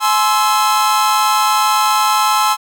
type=chord; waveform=45% pulse; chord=Ab augmented; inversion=none; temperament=equal with one note detuned; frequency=849 / 1046.5 / 1318.5 Hz; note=Ab5 / C6 / E6; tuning=+38 / 0 / 0 cents; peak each=-16 dBFS; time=0-2.57 s; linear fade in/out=50 ms; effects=none